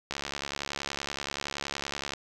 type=click train; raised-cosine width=0.2 ms; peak=-15 dBFS; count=144; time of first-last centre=0.11-2.135 s; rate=70.6 Hz; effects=none